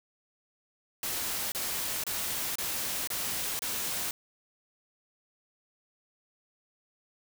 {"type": "noise bursts", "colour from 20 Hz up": "white", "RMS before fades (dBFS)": -33, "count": 6, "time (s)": [1.03, 4.11], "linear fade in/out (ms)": 2, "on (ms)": 490, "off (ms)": 28, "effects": []}